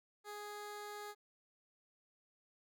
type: tone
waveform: 15% pulse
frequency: 415.3 Hz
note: G#4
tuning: in tune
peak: -39 dBFS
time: 0.24-1.15 s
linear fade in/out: 50 ms
effects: none